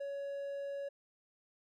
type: tone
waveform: triangle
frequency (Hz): 560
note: C#5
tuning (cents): +18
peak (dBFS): -36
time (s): 0-0.89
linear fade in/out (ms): 10
effects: none